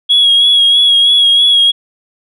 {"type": "tone with vibrato", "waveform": "sine", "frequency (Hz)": 3322, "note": "G#7", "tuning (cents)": 0, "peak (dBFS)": -4, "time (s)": [0.09, 1.72], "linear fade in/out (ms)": 20, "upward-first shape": "sine", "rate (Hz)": 3.1, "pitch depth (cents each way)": 30, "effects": ["tanh soft clip ceiling -2 dBFS"]}